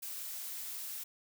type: noise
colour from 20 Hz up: blue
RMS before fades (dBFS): -42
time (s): 0.02-1.04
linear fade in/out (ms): 10
effects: none